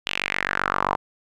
sawtooth tone with band-pass filter sweep, 47.68 Hz, G1, 47 cents flat, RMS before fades -25 dBFS, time 0.06-0.96 s, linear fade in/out 10 ms, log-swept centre 3000 to 940 Hz, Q 3.8, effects none

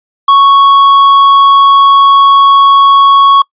triangle tone with tanh clipping, 1108.7 Hz, C#6, in tune, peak -3 dBFS, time 0.28-3.42 s, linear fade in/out 5 ms, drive 12 dB, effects noise-tail reverb RT60 0.1 s tail -26 dB re dry + resampled to 8000 Hz

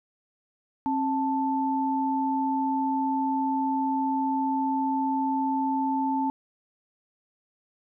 sine tone pair together, 268.5 / 880 Hz, C4 / A5, +45 / 0 cents, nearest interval octave + major sixth, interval 2055 cents, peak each -26 dBFS, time 0.86-6.3 s, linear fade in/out 0 ms, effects none

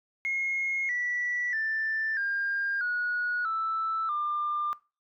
sine tone with pitch steps, 2156 / 1954.4 / 1771.6 / 1605.9 / 1455.7 / 1319.5 / 1196.1 Hz, C#7 / B6 / A6 / G6 / F#6 / E6 / D6, -49 / -19 / +11 / +41 / -29 / +1 / +31 cents, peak -26 dBFS, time 0.25-4.73 s, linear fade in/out 0 ms, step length 640 ms, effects noise-tail reverb RT60 0.3 s tail -21 dB re dry + tanh soft clip ceiling -22 dBFS

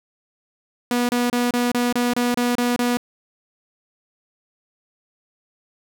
sawtooth tone bursts, 243.1 Hz, B3, 27 cents flat, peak -14 dBFS, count 10, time 0.91-2.971 s, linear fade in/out 2 ms, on 180 ms, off 29 ms, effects none

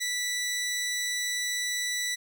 15% pulse tone, 1969 Hz, B6, 6 cents flat, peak -22 dBFS, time 0-2.16 s, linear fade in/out 20 ms, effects none

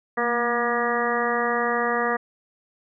harmonic tone with a mistuned harmonic, 238.8 Hz, A#3, 42 cents sharp, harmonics 1 / 2 / 3 / 4 / 5 / 6 / 7 / 8, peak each -31 / -26 / -28 / -32 / -27 / -36 / -30 / -29 dBFS, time 0.17-2.17 s, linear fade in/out 10 ms, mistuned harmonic 1, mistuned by -41 cents, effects none

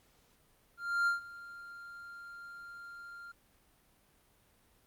triangle tone with ADSR envelope, 1394 Hz, F6, 4 cents flat, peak -24 dBFS, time 0.77-3.32 s, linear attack 300 ms, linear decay 130 ms, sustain -20 dB, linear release 8 ms, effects pink hiss -68 dBFS RMS until 4.86 s + Opus 48 kbps

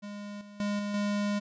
square tone with level steps, 205 Hz, G#3, 22 cents flat, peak -39 / -47 / -29 / -32 / -28 dBFS, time 0.02-1.4 s, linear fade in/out 20 ms, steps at 0.41 / 0.6 / 0.79 / 0.94 s, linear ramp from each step 2 ms, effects resampled to 16000 Hz

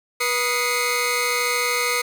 sawtooth tone cluster, 485.8 / 1245 / 2064 / 2197 Hz, B4 / D#6 / C7 / C#7, -29 / +1 / -24 / -16 cents, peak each -22 dBFS, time 0.2-2.02 s, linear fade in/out 10 ms, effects none

